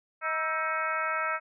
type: harmonic tone with a mistuned harmonic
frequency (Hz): 315.6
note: D#4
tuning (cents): +25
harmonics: 2 / 3 / 4 / 5 / 6 / 7 / 8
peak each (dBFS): -36 / -38 / -30 / -35 / -38 / -36 / -41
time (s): 0.21-1.4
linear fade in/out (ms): 50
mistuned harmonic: 4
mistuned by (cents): +72
effects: none